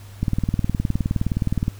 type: click train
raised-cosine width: 5 ms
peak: -8 dBFS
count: 29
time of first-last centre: 0.23-1.681 s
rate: 19.3 Hz
effects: added 100 Hz sine -38 dBFS peak until 1.79 s + pink hiss -48 dBFS RMS until 1.79 s